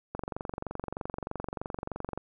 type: click train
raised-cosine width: 1 ms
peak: -20 dBFS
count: 48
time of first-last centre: 0.15-2.176 s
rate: 23.2 Hz
effects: none